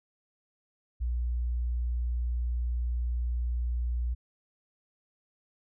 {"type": "tone", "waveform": "sine", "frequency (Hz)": 60, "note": "B1", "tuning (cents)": -49, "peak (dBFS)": -27, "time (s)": [1, 4.15], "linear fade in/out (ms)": 20, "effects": []}